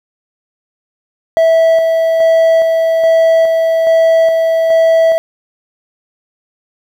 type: tone with tremolo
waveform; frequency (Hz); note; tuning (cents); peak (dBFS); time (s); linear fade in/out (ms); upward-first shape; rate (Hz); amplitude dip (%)
triangle; 654; E5; -14; -4; 1.37-5.18; 0; square; 1.2; 30
effects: 7-bit